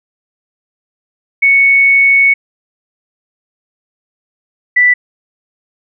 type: tone pair in turn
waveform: sine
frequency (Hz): 2217 / 1975.1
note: C#7 / B6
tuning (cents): 0 / 0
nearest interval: major second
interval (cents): 200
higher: first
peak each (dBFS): -5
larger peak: neither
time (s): 1.42-2.34 / 4.76-4.94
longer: first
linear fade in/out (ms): 10
effects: none